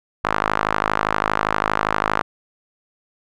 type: tone with band-pass filter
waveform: sawtooth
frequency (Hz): 52.5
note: G#1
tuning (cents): +19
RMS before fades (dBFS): -21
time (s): 0.24-2.22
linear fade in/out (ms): 5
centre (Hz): 1200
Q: 2
effects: none